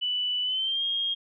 sine tone with pitch glide, 2974 to 3243 Hz, F#7 to G#7, +8 to -42 cents, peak -25 dBFS, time 0.01-1.15 s, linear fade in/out 20 ms, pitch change +150 cents, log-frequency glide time 0.43-0.84 s, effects none

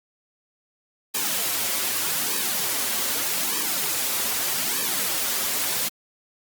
white noise with flanger, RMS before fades -25 dBFS, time 1.14-5.89 s, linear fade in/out 10 ms, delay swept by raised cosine 1.4 to 6.6 ms, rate 0.82 Hz, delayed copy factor -0.95, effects high-pass 150 Hz 12 dB/octave + Opus 48 kbps

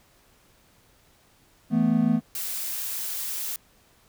triangle chord, E suspended fourth, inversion none, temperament equal, 164.81 / 220 / 246.9 Hz, E3 / A3 / B3, 0 / 0 / 0 cents, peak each -24 / -20 / -21 dBFS, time 1.7-2.21 s, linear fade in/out 50 ms
blue noise, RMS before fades -31 dBFS, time 2.35-3.56 s, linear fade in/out 2 ms
effects pink hiss -60 dBFS RMS until 4.08 s

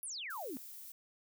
sine exponential sweep, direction down, 11700 to 233.1 Hz, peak -40 dBFS, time 0.03-0.57 s, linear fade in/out 0 ms
violet noise, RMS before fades -50 dBFS, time 0.3-0.92 s, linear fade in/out 2 ms
effects none

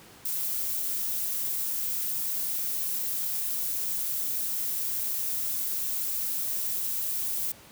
violet noise, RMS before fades -30 dBFS, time 0.25-7.52 s, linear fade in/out 5 ms, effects pink hiss -51 dBFS RMS until 7.71 s + high-pass 80 Hz 12 dB/octave

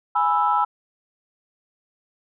sine chord, E major, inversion first, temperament equal, 830.6 / 987.8 / 1318.5 Hz, G#5 / B5 / E6, 0 / 0 / 0 cents, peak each -21 dBFS, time 0.15-0.65 s, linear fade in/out 10 ms, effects tanh soft clip ceiling -7 dBFS

